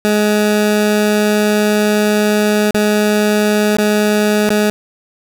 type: tone with dropouts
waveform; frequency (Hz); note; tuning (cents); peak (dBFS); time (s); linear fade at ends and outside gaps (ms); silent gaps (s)
20% pulse; 210.1; G#3; +20; -6; 0.05-4.7; 0; 2.708-2.745 / 3.768-3.784 / 4.491-4.504
effects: none